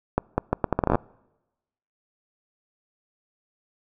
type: accelerating click train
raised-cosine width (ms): 1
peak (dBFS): -6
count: 13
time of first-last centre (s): 0.18-0.955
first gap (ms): 200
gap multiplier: 0.75
effects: noise-tail reverb RT60 1.0 s tail -26 dB re dry